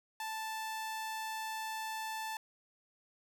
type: tone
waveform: sawtooth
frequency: 880 Hz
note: A5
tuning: in tune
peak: -34 dBFS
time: 0.2-2.37 s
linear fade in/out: 2 ms
effects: none